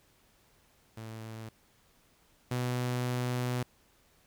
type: tone pair in turn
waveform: sawtooth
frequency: 111.5 / 124.15 Hz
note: A2 / B2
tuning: +23 / +9 cents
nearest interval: major second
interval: 186 cents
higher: second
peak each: -37 / -26 dBFS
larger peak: second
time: 0.97-1.49 / 2.51-3.63 s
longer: second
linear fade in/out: 5 ms
effects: pink hiss -66 dBFS RMS until 4.26 s